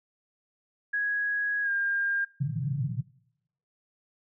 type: tone with pitch glide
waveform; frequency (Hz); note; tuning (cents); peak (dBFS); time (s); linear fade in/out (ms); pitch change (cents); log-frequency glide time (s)
sine; 1661.2 to 1606.5; G#6 to G6; 0 to +42; -25; 0.93-2.25; 10; -58; 1.63-1.7
type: band-pass noise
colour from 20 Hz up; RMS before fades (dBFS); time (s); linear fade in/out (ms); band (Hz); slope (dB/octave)
white; -30; 2.4-3.02; 10; 110 to 170; 96
effects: noise-tail reverb RT60 0.8 s tail -21 dB re dry